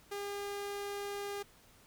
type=tone; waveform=sawtooth; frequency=404.1 Hz; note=G#4; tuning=47 cents flat; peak=-34 dBFS; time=0.11-1.43 s; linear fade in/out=10 ms; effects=pink hiss -62 dBFS RMS until 1.86 s